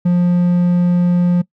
triangle tone, 176.4 Hz, F3, 18 cents sharp, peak -8 dBFS, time 0.05-1.42 s, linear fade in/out 10 ms, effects noise-tail reverb RT60 0.1 s tail -21 dB re dry

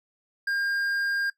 triangle tone with hard clipping, 1608 Hz, G6, 44 cents sharp, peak -26 dBFS, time 0.47-1.3 s, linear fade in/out 5 ms, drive 9 dB, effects noise-tail reverb RT60 0.1 s tail -17 dB re dry

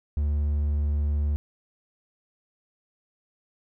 triangle tone, 73.42 Hz, D2, in tune, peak -20 dBFS, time 0.17-1.36 s, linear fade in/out 0 ms, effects none

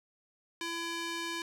square tone with band-pass filter, 336 Hz, E4, 33 cents sharp, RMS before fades -37 dBFS, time 0.61-1.42 s, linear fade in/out 2 ms, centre 3300 Hz, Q 0.61, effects none

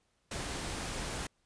pink noise, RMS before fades -38 dBFS, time 0.31-1.27 s, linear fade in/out 5 ms, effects pink hiss -75 dBFS RMS until 1.45 s + resampled to 22050 Hz

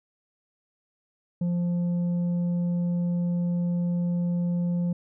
triangle tone with tanh clipping, 174.61 Hz, F3, in tune, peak -24 dBFS, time 1.41-4.93 s, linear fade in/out 5 ms, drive 9 dB, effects none

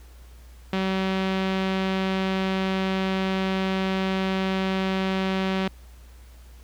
sawtooth tone with low-pass filter, 190.2 Hz, F#3, 48 cents sharp, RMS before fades -25 dBFS, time 0.73-5.68 s, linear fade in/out 2 ms, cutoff 3300 Hz, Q 1.6, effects added 60 Hz sine -44 dBFS peak until 6.63 s + pink hiss -56 dBFS RMS until 6.63 s

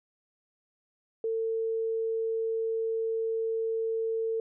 sine tone, 450 Hz, A4, 39 cents sharp, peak -27 dBFS, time 1.24-4.4 s, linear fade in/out 2 ms, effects none

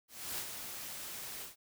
white noise with ADSR envelope, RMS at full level -38 dBFS, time 0.08-1.56 s, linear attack 300 ms, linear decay 63 ms, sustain -6 dB, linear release 140 ms, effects none

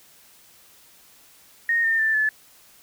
sine tone with pitch steps, 1855 / 1812.6 / 1771.2 / 1730.8 Hz, A#6 / A#6 / A6 / A6, -9 / -49 / +11 / -29 cents, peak -18 dBFS, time 1.69-2.29 s, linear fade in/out 2 ms, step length 150 ms, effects white hiss -53 dBFS RMS until 2.82 s

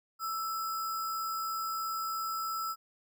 sine tone with sample-and-hold, 1318.5 Hz, E6, in tune, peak -32 dBFS, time 0.19-2.76 s, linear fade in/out 50 ms, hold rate 6300 Hz, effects none

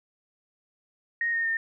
sine tone with pitch steps, 1864.7 / 1841.2 / 1817.9 Hz, A#6 / A#6 / A#6, 0 / -22 / -44 cents, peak -24 dBFS, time 1.21-1.57 s, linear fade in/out 2 ms, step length 120 ms, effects none

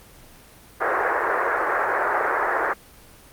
white band-pass noise, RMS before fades -22 dBFS, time 0.8-2.74 s, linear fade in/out 20 ms, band 360 to 1800 Hz, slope 48 dB/octave, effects pink hiss -48 dBFS RMS until 3.32 s + Opus 24 kbps

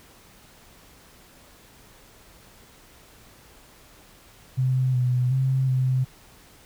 sine tone with pitch steps, 129.3 / 125.1 / 132.2 / 129.4 Hz, C3 / B2 / C3 / C3, -20 / +23 / +18 / -19 cents, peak -19 dBFS, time 4.57-6.05 s, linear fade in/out 20 ms, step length 370 ms, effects pink hiss -52 dBFS RMS until 6.65 s

